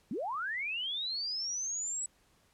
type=linear sweep; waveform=sine; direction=up; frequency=180.9 to 7902 Hz; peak=-33 dBFS; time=0.11-2.06 s; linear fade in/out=2 ms; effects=pink hiss -68 dBFS RMS until 2.53 s + low-pass 12000 Hz 12 dB/octave